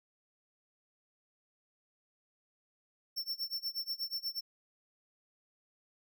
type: tone with tremolo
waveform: square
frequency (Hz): 5410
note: E8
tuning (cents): +44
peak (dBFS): -33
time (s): 3.16-4.41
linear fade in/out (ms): 20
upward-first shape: sine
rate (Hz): 8.3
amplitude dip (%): 95
effects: none